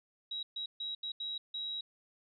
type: tone bursts at uneven times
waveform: sine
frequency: 3850 Hz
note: B7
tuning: 45 cents flat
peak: -36 dBFS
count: 6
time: 0.31-0.43 / 0.56-0.66 / 0.8-0.95 / 1.03-1.12 / 1.2-1.38 / 1.54-1.81 s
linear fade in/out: 5 ms
effects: none